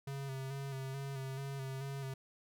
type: tone with vibrato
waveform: square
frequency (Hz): 135.7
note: C#3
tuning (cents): -36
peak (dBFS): -40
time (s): 0.07-2.14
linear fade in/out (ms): 5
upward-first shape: square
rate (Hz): 2.3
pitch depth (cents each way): 29
effects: none